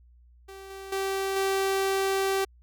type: tone with level steps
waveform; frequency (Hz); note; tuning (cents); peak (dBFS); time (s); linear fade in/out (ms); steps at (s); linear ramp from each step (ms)
sawtooth; 387.9; G4; -18; -38 / -35 / -23 / -20; 0.48-2.45; 10; 0.7 / 0.92 / 1.36; 5
effects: added 60 Hz sine -53 dBFS peak until 2.62 s